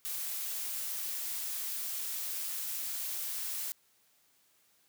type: noise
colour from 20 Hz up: blue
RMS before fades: -37 dBFS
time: 0.05-3.72 s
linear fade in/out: 0 ms
effects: white hiss -69 dBFS RMS until 4.88 s + high-pass 80 Hz 12 dB/octave